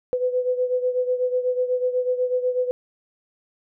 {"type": "beating tone pair", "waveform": "sine", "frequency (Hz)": [500, 508.1], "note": ["B4", "B4"], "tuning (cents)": [21, 49], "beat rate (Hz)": 8.1, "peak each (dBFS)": [-21, -26], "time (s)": [0.13, 2.71], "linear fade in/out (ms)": 0, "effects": []}